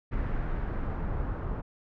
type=noise with low-pass filter sweep; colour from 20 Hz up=brown; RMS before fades=-31 dBFS; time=0.11-1.62 s; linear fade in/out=20 ms; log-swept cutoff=1800 to 1200 Hz; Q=1.5; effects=none